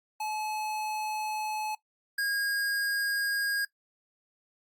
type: tone pair in turn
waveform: square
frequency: 858 / 1630.5 Hz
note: A5 / G#6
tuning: -44 / -32 cents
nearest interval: major seventh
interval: 1112 cents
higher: second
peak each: -32 / -28 dBFS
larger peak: second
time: 0.2-1.75 / 2.18-3.65 s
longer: first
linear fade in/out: 5 ms
effects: noise-tail reverb RT60 0.1 s tail -18 dB re dry + Opus 48 kbps